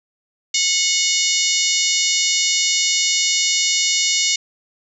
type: harmonic tone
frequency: 730 Hz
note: F#5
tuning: 24 cents flat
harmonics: 3 / 4 / 5 / 6 / 7 / 8 / 9 / 10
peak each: -24 / -24 / -24 / -24 / -24 / -24 / -24 / -24 dBFS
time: 0.54-4.36 s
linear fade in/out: 5 ms
effects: none